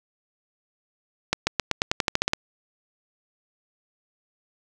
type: accelerating click train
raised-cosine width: 0.2 ms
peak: -3 dBFS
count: 12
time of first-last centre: 1.33-2.334 s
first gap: 140 ms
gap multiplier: 0.91
effects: none